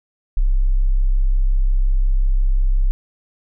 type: tone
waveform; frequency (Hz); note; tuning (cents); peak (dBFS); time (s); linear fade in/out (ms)
sine; 32.82; C1; +6; -12; 0.37-2.91; 0
effects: none